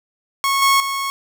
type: tone with level steps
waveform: sawtooth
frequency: 1098 Hz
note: C#6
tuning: 17 cents flat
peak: -12 / -8 / -17 dBFS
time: 0.44-1.1 s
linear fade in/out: 0 ms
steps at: 0.62 / 0.8 s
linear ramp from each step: 2 ms
effects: none